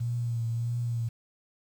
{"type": "tone with vibrato", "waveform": "sine", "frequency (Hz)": 117.4, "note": "A#2", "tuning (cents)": 13, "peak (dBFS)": -27, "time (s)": [0, 1.09], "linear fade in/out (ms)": 10, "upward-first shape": "triangle", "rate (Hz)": 1.6, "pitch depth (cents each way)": 43, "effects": ["9-bit"]}